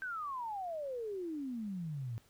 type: exponential sweep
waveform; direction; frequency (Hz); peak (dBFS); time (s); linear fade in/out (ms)
sine; down; 1568 to 110; -37; 0.02-2.18; 0
effects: pink hiss -67 dBFS RMS until 2.29 s